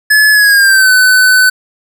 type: tone with pitch glide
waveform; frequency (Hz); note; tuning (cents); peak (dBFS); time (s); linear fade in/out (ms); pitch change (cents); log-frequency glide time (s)
square; 1713 to 1508.6; A6 to F#6; -47 to +33; -5; 0.1-1.5; 10; -220; 0.32-0.91
effects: none